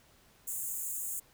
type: high-pass noise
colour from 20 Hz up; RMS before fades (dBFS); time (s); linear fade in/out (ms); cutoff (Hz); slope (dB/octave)
pink; -37; 0.47-1.2; 10; 6800; 96
effects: pink hiss -63 dBFS RMS until 1.33 s